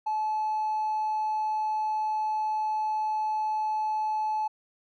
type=tone with hard clipping; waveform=sine; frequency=862 Hz; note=A5; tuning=36 cents flat; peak=-26 dBFS; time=0.06-4.48 s; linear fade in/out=10 ms; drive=1 dB; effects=none